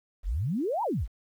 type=exponential two-way sweep; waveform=sine; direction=up then down; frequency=36.71 to 987.8 to 36.71 Hz; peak=-26 dBFS; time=0.23-1.08 s; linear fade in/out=50 ms; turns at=0.83 s; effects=10-bit